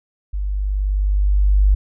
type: tone with level ramp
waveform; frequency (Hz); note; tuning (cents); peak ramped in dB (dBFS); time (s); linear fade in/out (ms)
sine; 49.51; G1; +18; -20 to -9; 0.33-1.75; 10
effects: none